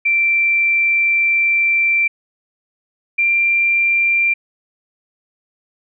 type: tone pair in turn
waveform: sine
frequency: 2349 / 2371 Hz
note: D7 / D7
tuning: 0 / +16 cents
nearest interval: unison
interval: 16 cents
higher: second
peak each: -12 dBFS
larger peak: neither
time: 0.05-2.08 / 3.18-4.34 s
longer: first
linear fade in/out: 10 ms
effects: none